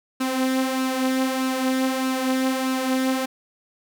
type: tone with flanger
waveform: sawtooth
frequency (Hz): 261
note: C4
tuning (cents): -4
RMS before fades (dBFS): -23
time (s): 0.2-3.26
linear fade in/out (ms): 10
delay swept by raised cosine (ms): 0.73 to 4.43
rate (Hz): 1.6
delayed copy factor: +0.5
effects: none